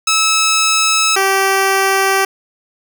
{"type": "tone pair in turn", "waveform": "10% pulse", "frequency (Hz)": [1300, 387.8], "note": ["E6", "G4"], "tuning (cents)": [-24, -19], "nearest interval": "octave + major sixth", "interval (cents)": 2095, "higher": "first", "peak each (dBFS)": -3, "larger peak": "neither", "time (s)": [[0.07, 1.16], [1.16, 2.25]], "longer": "neither", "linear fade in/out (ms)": 5, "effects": []}